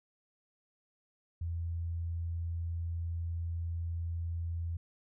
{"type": "tone", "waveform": "sine", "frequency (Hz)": 84.2, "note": "E2", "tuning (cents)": 37, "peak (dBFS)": -33, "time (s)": [1.41, 4.77], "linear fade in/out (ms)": 5, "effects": []}